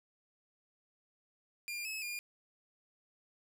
sawtooth tone with pitch steps, 2399 / 2584 / 2417 Hz, D7 / E7 / D7, +36 / -35 / +49 cents, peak -35 dBFS, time 1.68-2.19 s, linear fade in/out 0 ms, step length 170 ms, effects none

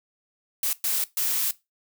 blue noise bursts at uneven times, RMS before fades -25 dBFS, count 3, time 0.63-0.73 / 0.84-1.04 / 1.17-1.51 s, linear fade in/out 2 ms, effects noise-tail reverb RT60 0.2 s tail -18 dB re dry

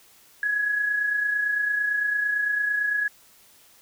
sine tone pair together, 1651.1 / 1680 Hz, G#6 / G#6, -11 / +19 cents, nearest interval unison, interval 30 cents, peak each -32 / -22 dBFS, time 0.43-3.08 s, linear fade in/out 2 ms, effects white hiss -55 dBFS RMS until 3.81 s

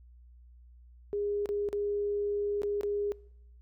sine tone with dropouts, 409.4 Hz, G#4, 25 cents flat, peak -29 dBFS, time 1.13-3.12 s, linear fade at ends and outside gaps 0 ms, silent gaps 1.458-1.49 / 1.688-1.729 / 2.619-2.633 / 2.81-2.833 s, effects noise-tail reverb RT60 0.8 s tail -24 dB re dry + added 60 Hz sine -52 dBFS peak until 3.61 s

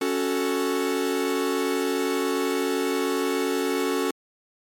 45% pulse chord, F# minor, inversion second, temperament equal, 277.2 / 370 / 440 Hz, C#4 / F#4 / A4, 0 / 0 / 0 cents, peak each -27 dBFS, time 0.01-4.11 s, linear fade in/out 5 ms, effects MP3 64 kbps

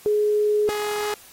sine / sawtooth tone pair in turn, 420 / 418.1 Hz, G#4 / G#4, +19 / +12 cents, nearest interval unison, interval 7 cents, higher first, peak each -17 / -20 dBFS, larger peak first, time 0.06-0.69 / 0.69-1.14 s, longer first, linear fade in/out 0 ms, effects white hiss -48 dBFS RMS until 1.32 s + AAC 48 kbps

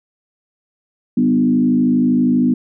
sine tone with frequency modulation, 247.3 Hz, B3, 3 cents sharp, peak -11 dBFS, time 1.17-2.54 s, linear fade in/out 5 ms, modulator 52.6 Hz, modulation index 0.93, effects none

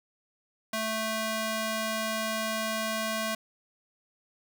square tone with high-pass filter, 220 Hz, A3, in tune, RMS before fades -31 dBFS, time 0.73-3.35 s, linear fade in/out 5 ms, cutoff 500 Hz, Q 0.51, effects none

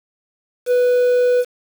triangle tone with quantisation, 493.9 Hz, B4, in tune, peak -10 dBFS, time 0.66-1.45 s, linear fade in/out 50 ms, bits 6, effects none

